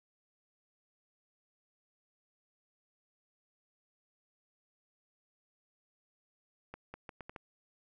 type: accelerating click train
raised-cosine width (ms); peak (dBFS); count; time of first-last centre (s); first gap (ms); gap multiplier
0.5; -29; 6; 6.74-7.362; 200; 0.76
effects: none